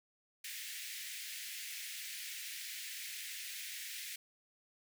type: high-pass noise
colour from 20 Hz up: pink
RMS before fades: -45 dBFS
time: 0.44-4.16 s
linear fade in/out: 5 ms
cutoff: 1800 Hz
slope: 48 dB/octave
effects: none